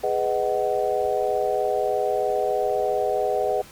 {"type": "chord", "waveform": "sine", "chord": "G# minor seventh", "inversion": "none", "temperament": "just", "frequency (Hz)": [415.3, 498.4, 623, 747.5], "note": ["G#4", "B4", "D#5", "F#5"], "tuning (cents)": [0, 16, 2, 17], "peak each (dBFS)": -26, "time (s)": [0.03, 3.62], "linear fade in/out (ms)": 10, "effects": ["pink hiss -46 dBFS RMS until 3.71 s", "Opus 48 kbps"]}